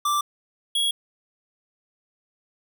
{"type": "tone pair in turn", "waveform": "square", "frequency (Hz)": [1174.7, 3323], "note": ["D6", "G#7"], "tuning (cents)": [0, 0], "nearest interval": "octave + tritone", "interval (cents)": 1800, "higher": "second", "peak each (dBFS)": -21, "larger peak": "neither", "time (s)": [[0.05, 0.21], [0.75, 0.91]], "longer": "neither", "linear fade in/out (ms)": 5, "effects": []}